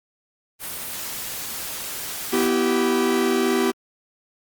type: noise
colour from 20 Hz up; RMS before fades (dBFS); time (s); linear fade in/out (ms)
white; -31; 0.59-2.5; 50
type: chord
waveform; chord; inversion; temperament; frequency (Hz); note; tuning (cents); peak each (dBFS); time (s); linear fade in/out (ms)
45% pulse; E minor; second; equal with one note detuned; 246.9 / 329.6 / 387.9; B3 / E4 / G4; 0 / 0 / -18; -23 / -25 / -21; 2.32-3.72; 20
effects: Opus 32 kbps